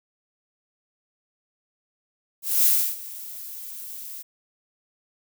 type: noise with ADSR envelope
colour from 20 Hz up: violet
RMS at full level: -17 dBFS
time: 2.42-4.23 s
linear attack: 230 ms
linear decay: 310 ms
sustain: -20 dB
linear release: 18 ms
effects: none

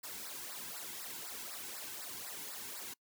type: noise with flanger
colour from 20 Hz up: white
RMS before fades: -45 dBFS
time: 0.03-2.94 s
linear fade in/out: 10 ms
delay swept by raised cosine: 0.31 to 1.71 ms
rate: 4 Hz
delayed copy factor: -0.95
effects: noise-tail reverb RT60 0.1 s tail -24 dB re dry

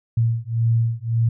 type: beating tone pair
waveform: sine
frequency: 114.3 / 116.1 Hz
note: A#2 / A#2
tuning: -34 / -7 cents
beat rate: 1.8 Hz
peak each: -20 dBFS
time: 0.17-1.29 s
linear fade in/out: 5 ms
effects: none

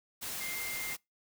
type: tone in noise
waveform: sine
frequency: 2100 Hz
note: C7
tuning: 6 cents sharp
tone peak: -39 dBFS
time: 0.4-0.95 s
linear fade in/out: 20 ms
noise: white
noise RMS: -39 dBFS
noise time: 0.21-0.97 s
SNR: -3 dB
effects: noise-tail reverb RT60 0.2 s tail -25 dB re dry

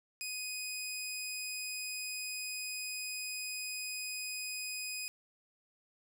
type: tone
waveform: 15% pulse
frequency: 2500 Hz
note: D#7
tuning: 8 cents sharp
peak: -31 dBFS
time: 0.21-5.08 s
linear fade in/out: 0 ms
effects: none

